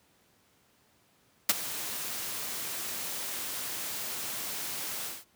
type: noise with ADSR envelope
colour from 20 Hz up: white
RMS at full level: -20 dBFS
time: 1.49-5.25 s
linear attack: 5 ms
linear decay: 29 ms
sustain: -16 dB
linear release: 200 ms
effects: pink hiss -66 dBFS RMS until 5.35 s + high-pass 100 Hz 12 dB/octave